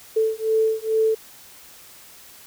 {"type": "beating tone pair", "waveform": "sine", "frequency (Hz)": [440, 442.3], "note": ["A4", "A4"], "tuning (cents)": [0, 9], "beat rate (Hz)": 2.3, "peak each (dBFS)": -21, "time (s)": [0.16, 1.15], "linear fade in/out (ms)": 10, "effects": ["white hiss -46 dBFS RMS until 2.46 s"]}